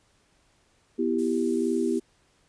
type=chord; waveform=sine; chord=E minor; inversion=second; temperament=equal; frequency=246.9 / 329.6 / 392 Hz; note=B3 / E4 / G4; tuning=0 / 0 / 0 cents; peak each=-27 dBFS; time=0.98-2 s; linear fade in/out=20 ms
type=noise; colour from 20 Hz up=violet; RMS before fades=-41 dBFS; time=1.18-2 s; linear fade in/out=10 ms
effects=pink hiss -65 dBFS RMS until 2.48 s + resampled to 22050 Hz